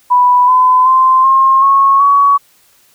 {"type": "tone with pitch steps", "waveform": "sine", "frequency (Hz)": [987.8, 1013.8, 1040.5, 1067.9, 1096, 1124.9], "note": ["B5", "B5", "C6", "C6", "C#6", "C#6"], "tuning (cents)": [0, 45, -10, 35, -20, 25], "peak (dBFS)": -5, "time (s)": [0.1, 2.38], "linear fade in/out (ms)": 20, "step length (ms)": 380, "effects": ["white hiss -50 dBFS RMS until 2.94 s"]}